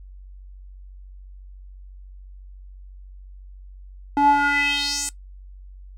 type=tone with band-pass filter sweep; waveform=square; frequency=285.8 Hz; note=D4; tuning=47 cents flat; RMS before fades=-20 dBFS; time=4.17-5.09 s; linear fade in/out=0 ms; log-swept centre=630 to 8300 Hz; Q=3.8; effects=noise-tail reverb RT60 0.1 s tail -17 dB re dry + added 47 Hz sine -39 dBFS peak until 5.97 s